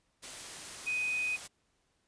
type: tone in noise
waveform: sine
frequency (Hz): 2500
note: D#7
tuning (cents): +8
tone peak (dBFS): -30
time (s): 0.86-1.37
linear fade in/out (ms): 20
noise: white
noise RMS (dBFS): -44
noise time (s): 0.22-1.48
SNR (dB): +11
effects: pink hiss -75 dBFS RMS until 2.07 s + resampled to 22050 Hz